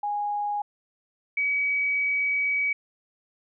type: tone pair in turn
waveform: sine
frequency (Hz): 825 / 2272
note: G#5 / C#7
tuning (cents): -12 / +42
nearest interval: octave + tritone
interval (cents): 1754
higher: second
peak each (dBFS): -25 / -22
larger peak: second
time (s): 0.03-0.62 / 1.37-2.73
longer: second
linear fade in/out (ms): 5
effects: none